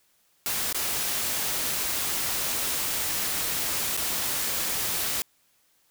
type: noise with dropouts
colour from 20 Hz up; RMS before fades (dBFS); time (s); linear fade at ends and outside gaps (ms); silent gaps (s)
white; -28; 0.46-5.22; 0; 0.727-0.746 / 3.967-3.974
effects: white hiss -66 dBFS RMS until 5.9 s